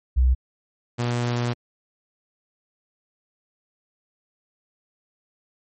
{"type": "tone pair in turn", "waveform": ["sine", "sawtooth"], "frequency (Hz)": [63.4, 120.59], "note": ["B1", "B2"], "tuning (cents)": [46, -41], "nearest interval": "major seventh", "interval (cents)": 1113, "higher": "second", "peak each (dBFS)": [-14, -18], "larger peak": "first", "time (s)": [[0.16, 0.35], [0.98, 1.54]], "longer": "second", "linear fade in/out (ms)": 20, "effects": ["MP3 32 kbps"]}